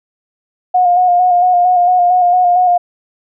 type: tone with vibrato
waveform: sine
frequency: 718 Hz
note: F5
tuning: 48 cents sharp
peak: -7 dBFS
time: 0.74-2.78 s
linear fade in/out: 10 ms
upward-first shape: square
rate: 4.4 Hz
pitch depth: 26 cents each way
effects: none